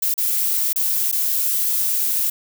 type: noise with dropouts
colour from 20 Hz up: violet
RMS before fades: -20 dBFS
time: 0.02-2.3 s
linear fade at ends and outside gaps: 5 ms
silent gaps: 0.141-0.178 / 0.731-0.759 / 1.116-1.125 s
effects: none